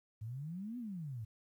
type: exponential two-way sweep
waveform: sine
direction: up then down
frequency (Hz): 103.83 to 253 to 103.83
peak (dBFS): -40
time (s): 0.21-1.25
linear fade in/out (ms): 10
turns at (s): 0.78
effects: 12-bit